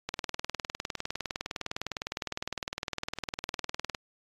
click train, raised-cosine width 0.2 ms, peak -15 dBFS, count 77, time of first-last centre 0.09-3.948 s, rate 19.7 Hz, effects AAC 32 kbps

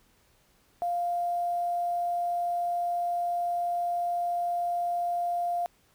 sine tone with quantisation, 698.5 Hz, F5, in tune, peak -26 dBFS, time 0.82-5.66 s, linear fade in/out 0 ms, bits 9, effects pink hiss -65 dBFS RMS until 5.94 s

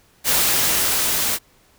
white noise with level ramp, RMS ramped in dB -17 to -21 dBFS, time 0.24-1.39 s, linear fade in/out 50 ms, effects pink hiss -56 dBFS RMS until 1.78 s

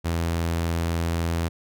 sawtooth tone, 83.7 Hz, E2, 27 cents sharp, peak -19 dBFS, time 0.04-1.49 s, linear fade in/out 20 ms, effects none

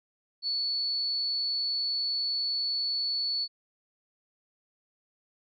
sine tone, 4435 Hz, C#8, in tune, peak -27 dBFS, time 0.42-3.48 s, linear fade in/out 50 ms, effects none

